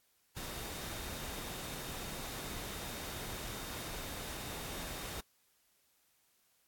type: tone in noise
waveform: sine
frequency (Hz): 3682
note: A#7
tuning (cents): -22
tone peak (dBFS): -54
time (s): 0.36-5.21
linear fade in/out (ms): 10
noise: pink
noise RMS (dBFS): -43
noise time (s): 0.36-5.21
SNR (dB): -14
effects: white hiss -73 dBFS RMS until 6.67 s + AAC 64 kbps